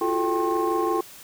sine tone cluster, 342.5 / 367.9 / 434.2 / 787 / 1072 Hz, F4 / F#4 / A4 / G5 / C6, -34 / -10 / -23 / +7 / +42 cents, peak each -24 / -30 / -26 / -28 / -26 dBFS, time 0.01-1.01 s, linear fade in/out 5 ms, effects tanh soft clip ceiling -14 dBFS + white hiss -45 dBFS RMS until 1.23 s

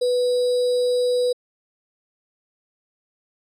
sine tone with sample-and-hold, 493.9 Hz, B4, in tune, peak -17 dBFS, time 0.01-1.33 s, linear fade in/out 10 ms, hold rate 4410 Hz, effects low-pass 8000 Hz 12 dB/octave

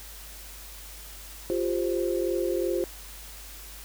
sine chord, F suspended second, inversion none, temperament equal, 349.2 / 392 / 523.3 Hz, F4 / G4 / C5, 0 / 0 / 0 cents, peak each -27 / -30 / -30 dBFS, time 1.5-2.84 s, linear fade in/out 0 ms, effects added 50 Hz sine -45 dBFS peak until 3.84 s + white hiss -45 dBFS RMS until 3.84 s

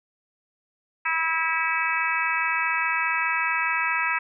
harmonic tone, 324.8 Hz, E4, 26 cents flat, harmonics 3 / 4 / 5 / 6 / 7 / 8, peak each -29 / -29 / -29 / -29 / -29 / -29 dBFS, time 1.05-4.19 s, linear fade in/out 10 ms, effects none

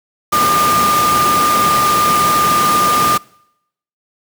sine tone in noise, 1205 Hz, D6, 44 cents sharp, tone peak -11 dBFS, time 0.32-3.18 s, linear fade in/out 10 ms, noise pink, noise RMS -17 dBFS, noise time 0.32-3.18 s, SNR +3 dB, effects noise-tail reverb RT60 0.8 s tail -25 dB re dry + high-pass 150 Hz 12 dB/octave

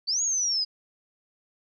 sine linear two-way sweep, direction up then down, 4384 to 6780 to 4902 Hz, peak -23 dBFS, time 0.07-0.65 s, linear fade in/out 20 ms, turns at 0.22 s, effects none

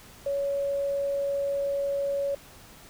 sine tone, 560 Hz, C#5, 18 cents sharp, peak -25 dBFS, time 0.26-2.35 s, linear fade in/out 5 ms, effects pink hiss -50 dBFS RMS until 2.89 s

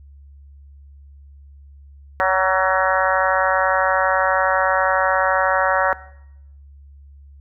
harmonic tone with a mistuned harmonic, 187.9 Hz, F#3, 27 cents sharp, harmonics 3 / 4 / 5 / 6 / 7 / 8 / 9 / 10, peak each -21 / -22 / -23 / -24 / -24 / -25 / -26 / -26 dBFS, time 2.2-5.93 s, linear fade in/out 0 ms, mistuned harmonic 7, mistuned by +34 cents, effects noise-tail reverb RT60 0.8 s tail -19 dB re dry + added 70 Hz sine -41 dBFS peak until 7.4 s

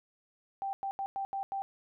sine tone bursts at uneven times, 784 Hz, G5, in tune, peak -32 dBFS, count 6, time 0.62-0.73 / 0.83-0.91 / 0.99-1.06 / 1.16-1.25 / 1.33-1.43 / 1.52-1.62 s, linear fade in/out 0 ms, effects none

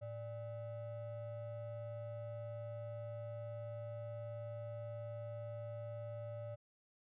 triangle ring-modulated tone, 349.2 Hz, F4, in tune, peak -38 dBFS, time 0.01-6.56 s, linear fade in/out 20 ms, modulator 239 Hz, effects resampled to 8000 Hz

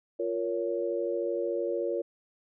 sine chord, Bb minor, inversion second, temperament just, 349.6 / 466.2 / 559.4 Hz, F4 / Bb4 / Db5, +2 / 0 / +16 cents, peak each -32 dBFS, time 0.19-2.02 s, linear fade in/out 10 ms, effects none

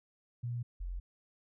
sine tone pair in turn, 120.2 / 44.25 Hz, B2 / F1, -46 / +23 cents, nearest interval octave + perfect fourth, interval 1731 cents, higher first, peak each -34 / -36 dBFS, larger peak first, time 0.43-0.63 / 0.8-1 s, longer neither, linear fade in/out 10 ms, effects none

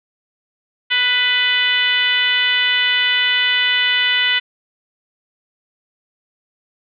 sine tone with frequency modulation, 2489 Hz, D#7, in tune, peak -13 dBFS, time 0.9-4.4 s, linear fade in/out 20 ms, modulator 503 Hz, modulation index 1.9, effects none

